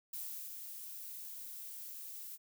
violet noise with ADSR envelope, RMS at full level -42 dBFS, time 0.13-2.38 s, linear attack 5 ms, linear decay 370 ms, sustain -5 dB, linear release 39 ms, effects none

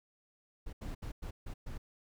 brown noise bursts at uneven times, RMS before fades -41 dBFS, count 6, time 0.66-0.73 / 0.81-0.95 / 1.02-1.12 / 1.22-1.31 / 1.46-1.54 / 1.66-1.78 s, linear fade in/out 10 ms, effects none

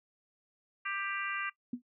harmonic tone, 394.8 Hz, G4, 12 cents sharp, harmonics 3 / 4 / 5 / 6 / 7, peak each -38 / -39 / -40 / -41 / -41 dBFS, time 0.85-1.5 s, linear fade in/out 10 ms
sine tone with exponential decay, 244.3 Hz, B3, 19 cents flat, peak -29 dBFS, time 1.73-1.82 s, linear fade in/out 5 ms, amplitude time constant 18 ms
effects noise-tail reverb RT60 0.1 s tail -19 dB re dry

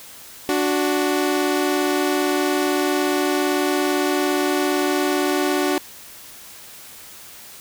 sawtooth tone pair together, 292.4 / 370 Hz, D4 / F#4, -7 / 0 cents, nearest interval major third, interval 407 cents, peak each -17 dBFS, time 0.49-5.78 s, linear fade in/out 0 ms, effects white hiss -41 dBFS RMS until 7.6 s

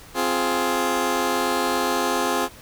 15% pulse chord, F minor, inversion second, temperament just, 261.9 / 349.2 / 419.1 Hz, C4 / F4 / Ab4, +2 / 0 / +16 cents, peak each -19 dBFS, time 0.14-2.49 s, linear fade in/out 50 ms, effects pink hiss -45 dBFS RMS until 2.61 s

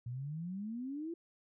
sine exponential sweep, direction up, 116.54 to 345.8 Hz, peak -38 dBFS, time 0.06-1.14 s, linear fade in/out 5 ms, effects none

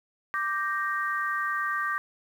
sine chord, G minor, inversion second, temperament equal, 1174.7 / 1568 / 1864.7 Hz, D6 / G6 / Bb6, 0 / 0 / 0 cents, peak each -29 / -31 / -32 dBFS, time 0.34-1.98 s, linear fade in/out 0 ms, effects 9-bit

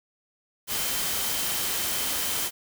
sine tone in noise, 3103 Hz, G7, 18 cents flat, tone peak -39 dBFS, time 0.67-2.51 s, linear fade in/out 50 ms, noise white, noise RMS -28 dBFS, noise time 0.67-2.51 s, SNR -14 dB, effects none

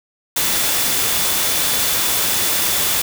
sine tone in noise, 3486 Hz, A7, 17 cents flat, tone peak -29 dBFS, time 0.36-3.02 s, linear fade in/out 5 ms, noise white, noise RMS -18 dBFS, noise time 0.36-3.02 s, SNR -14 dB, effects none

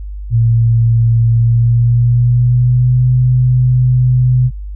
sine tone with pitch glide, 115.5 to 125.95 Hz, A#2 to B2, -16 to +34 cents, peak -7 dBFS, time 0.3-4.51 s, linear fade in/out 50 ms, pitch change +150 cents, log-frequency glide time 1.3-3.04 s, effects added 50 Hz sine -22 dBFS peak until 4.75 s

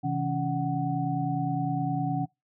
sine tone cluster, 132.9 / 162.7 / 280 / 744 Hz, C3 / E3 / C#4 / F#5, +27 / -22 / +18 / +9 cents, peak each -31 dBFS, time 0.03-2.26 s, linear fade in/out 20 ms, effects noise-tail reverb RT60 0.2 s tail -24 dB re dry

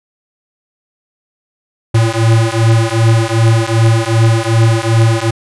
square beating tone pair, 112.1 / 114.7 Hz, A2 / A#2, +33 / -28 cents, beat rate 2.6 Hz, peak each -12 dBFS, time 1.94-5.31 s, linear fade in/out 10 ms, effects resampled to 24000 Hz

